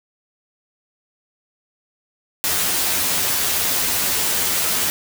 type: noise with comb filter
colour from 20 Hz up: white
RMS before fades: -20 dBFS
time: 2.44-4.9 s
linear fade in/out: 0 ms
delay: 11 ms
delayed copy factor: +0.7
effects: none